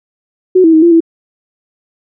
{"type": "tone with pitch steps", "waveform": "sine", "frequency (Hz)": [369.8, 325.4, 316.4, 341.8, 329.9], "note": ["F#4", "E4", "D#4", "F4", "E4"], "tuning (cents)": [-1, -22, 29, -37, 1], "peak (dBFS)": -3, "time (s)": [0.55, 1.005], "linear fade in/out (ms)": 10, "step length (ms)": 91, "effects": []}